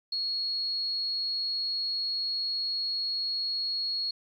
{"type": "tone", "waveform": "sine", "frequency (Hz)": 4321, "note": "C#8", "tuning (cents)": -45, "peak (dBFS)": -28, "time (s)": [0.12, 4.11], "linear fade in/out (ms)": 5, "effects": ["11-bit"]}